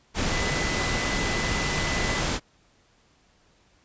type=tone in noise; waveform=sine; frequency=2004 Hz; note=B6; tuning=25 cents sharp; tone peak=-31 dBFS; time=0.29-2.24 s; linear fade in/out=50 ms; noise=pink; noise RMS=-26 dBFS; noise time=0.14-2.4 s; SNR=-8 dB; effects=pink hiss -62 dBFS RMS until 3.84 s + resampled to 16000 Hz